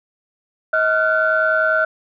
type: tone cluster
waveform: sine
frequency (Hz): 634 / 1391 / 1501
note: D#5 / F6 / F#6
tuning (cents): +32 / -7 / +24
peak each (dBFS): -18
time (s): 0.73-1.85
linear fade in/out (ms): 5
effects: tanh soft clip ceiling -5 dBFS